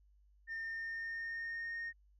sine tone with pitch glide, 1813 to 1846.8 Hz, A#6 to A#6, -49 to -17 cents, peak -37 dBFS, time 0.47-1.93 s, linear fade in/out 50 ms, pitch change +32 cents, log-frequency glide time 0.6-1.78 s, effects tanh soft clip ceiling -37 dBFS + added 50 Hz sine -64 dBFS peak until 2.19 s

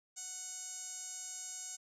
sawtooth tone with band-pass filter, 739 Hz, F#5, 2 cents flat, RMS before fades -45 dBFS, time 0.16-1.77 s, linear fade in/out 20 ms, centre 7000 Hz, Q 8.3, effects none

